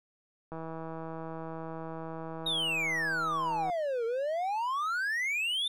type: click train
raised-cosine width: 1 ms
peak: -27 dBFS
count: 516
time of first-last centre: 0.52-3.699 s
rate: 162 Hz
type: exponential two-way sweep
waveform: triangle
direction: down then up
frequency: 3798 to 448.1 to 3626 Hz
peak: -27 dBFS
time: 2.46-5.68 s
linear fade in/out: 5 ms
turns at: 4.05 s
effects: none